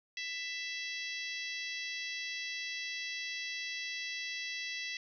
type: harmonic tone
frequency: 663 Hz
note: E5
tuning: 10 cents sharp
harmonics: 3 / 4 / 5 / 6 / 7 / 8 / 9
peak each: -41 / -43 / -45 / -47 / -48 / -49 / -50 dBFS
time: 0.17-4.97 s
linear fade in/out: 2 ms
effects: 12-bit